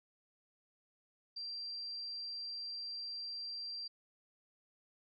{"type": "tone", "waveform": "sine", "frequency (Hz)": 4719, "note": "D8", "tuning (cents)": 7, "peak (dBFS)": -40, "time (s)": [1.36, 3.88], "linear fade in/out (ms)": 10, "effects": ["MP3 32 kbps"]}